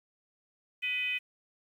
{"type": "tone with frequency modulation", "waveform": "sine", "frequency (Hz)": 2508, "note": "D#7", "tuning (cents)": 13, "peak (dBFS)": -29, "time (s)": [0.82, 1.19], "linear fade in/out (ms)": 20, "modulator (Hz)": 522, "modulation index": 0.74, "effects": ["10-bit"]}